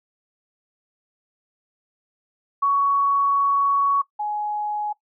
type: tone pair in turn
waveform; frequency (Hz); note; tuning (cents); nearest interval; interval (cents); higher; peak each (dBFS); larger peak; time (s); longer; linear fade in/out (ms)
sine; 1119 / 838.3; C#6 / G#5; +16 / +16; perfect fourth; 500; first; -16 / -23; first; 2.62-4.02 / 4.19-4.93; first; 10
effects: noise-tail reverb RT60 0.1 s tail -18 dB re dry